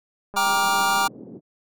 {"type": "click train", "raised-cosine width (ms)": 1, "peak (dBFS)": -24, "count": 148, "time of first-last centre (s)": [0.34, 1.068], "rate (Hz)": 202}
{"type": "chord", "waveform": "square", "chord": "G minor seventh", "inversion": "none", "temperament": "just", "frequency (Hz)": [784, 940.8, 1176, 1411.2], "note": ["G5", "Bb5", "D6", "F6"], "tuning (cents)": [0, 16, 2, 18], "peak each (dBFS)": -25, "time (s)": [0.36, 1.08], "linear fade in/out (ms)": 10}
{"type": "band-pass noise", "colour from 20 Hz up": "white", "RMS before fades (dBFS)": -41, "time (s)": [0.42, 1.41], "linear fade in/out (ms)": 50, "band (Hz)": [140, 400], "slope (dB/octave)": 24}
{"effects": []}